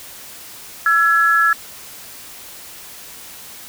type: tone pair together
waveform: sine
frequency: 1339.8 / 1688 Hz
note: E6 / G#6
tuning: +28 / +28 cents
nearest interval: major third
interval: 400 cents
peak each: -14 dBFS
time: 0.86-1.53 s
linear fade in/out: 2 ms
effects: white hiss -37 dBFS RMS until 3.68 s